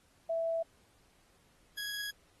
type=tone pair in turn; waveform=sine / 20% pulse; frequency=660 / 1663.1 Hz; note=E5 / G#6; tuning=+2 / +2 cents; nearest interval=octave + major third; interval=1600 cents; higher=second; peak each=-30 / -32 dBFS; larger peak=first; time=0.29-0.63 / 1.77-2.11 s; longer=neither; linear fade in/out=10 ms; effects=pink hiss -68 dBFS RMS until 2.4 s + AAC 32 kbps